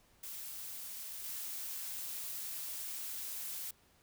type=noise with level steps; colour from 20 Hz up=blue; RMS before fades=-45 / -42 dBFS; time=0.23-3.71 s; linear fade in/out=5 ms; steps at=1.24 s; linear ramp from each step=5 ms; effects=pink hiss -68 dBFS RMS until 4.02 s